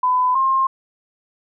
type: tone pair in turn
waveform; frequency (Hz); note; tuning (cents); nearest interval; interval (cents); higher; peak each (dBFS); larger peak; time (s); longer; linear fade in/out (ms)
sine; 1005 / 1063.2; B5 / C6; +30 / +27; minor second; 97; second; -14; neither; 0.03-0.35 / 0.35-0.67; neither; 5
effects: none